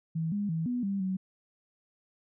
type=tone with pitch steps; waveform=sine; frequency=162 / 204.3 / 162.3 / 245.6 / 197.5 / 188.1 Hz; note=E3 / G#3 / E3 / B3 / G3 / F#3; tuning=-30 / -28 / -27 / -9 / +13 / +29 cents; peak=-28 dBFS; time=0.15-1.17 s; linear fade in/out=10 ms; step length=170 ms; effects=none